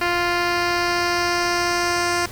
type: tone with low-pass filter sweep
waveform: 10% pulse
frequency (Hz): 349.2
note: F4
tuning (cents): 0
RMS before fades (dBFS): -21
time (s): 0.01-2.26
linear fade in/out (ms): 5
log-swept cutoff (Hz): 3600 to 7200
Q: 1.7
effects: added 99 Hz sine -42 dBFS peak until 2.31 s + pink hiss -38 dBFS RMS until 2.31 s